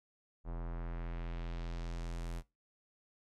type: tone with low-pass filter sweep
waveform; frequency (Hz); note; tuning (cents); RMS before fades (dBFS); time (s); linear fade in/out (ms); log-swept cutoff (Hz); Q
square; 42.41; E1; +50; -40; 0.44-2.43; 50; 960 to 12000; 1.1
effects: noise-tail reverb RT60 0.2 s tail -19 dB re dry